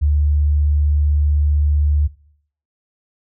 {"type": "tone", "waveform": "sine", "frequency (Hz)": 73.7, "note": "D2", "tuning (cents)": 7, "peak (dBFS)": -12, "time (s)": [0.01, 2.08], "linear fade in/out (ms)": 20, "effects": ["noise-tail reverb RT60 0.6 s tail -20 dB re dry"]}